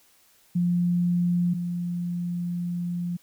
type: tone pair in turn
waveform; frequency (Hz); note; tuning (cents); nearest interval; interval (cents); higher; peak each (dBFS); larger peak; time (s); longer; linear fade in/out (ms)
sine; 175.4 / 174.79; F3 / F3; +8 / +2; unison; 6; first; -20 / -26; first; 0.55-1.54 / 1.54-3.17; second; 10
effects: white hiss -60 dBFS RMS until 3.22 s